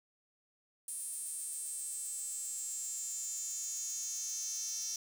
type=tone with high-pass filter sweep; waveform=sawtooth; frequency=446.2 Hz; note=A4; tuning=24 cents sharp; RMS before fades=-40 dBFS; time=0.88-4.96 s; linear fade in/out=2 ms; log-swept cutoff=9400 to 5900 Hz; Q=9.3; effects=none